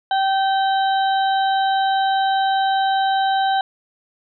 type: harmonic tone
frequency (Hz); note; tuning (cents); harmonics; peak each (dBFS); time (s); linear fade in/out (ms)
775; G5; -20; 1 / 2 / 4 / 5; -16 / -26 / -31 / -30; 0.11-3.61; 2
effects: none